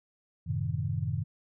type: chord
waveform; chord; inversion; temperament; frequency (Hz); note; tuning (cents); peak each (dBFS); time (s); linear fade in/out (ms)
sine; F# diminished seventh; none; equal; 92.5 / 110 / 130.81 / 155.56; F#2 / A2 / C3 / Eb3; 0 / 0 / 0 / 0; -34; 0.46-1.24; 20
effects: none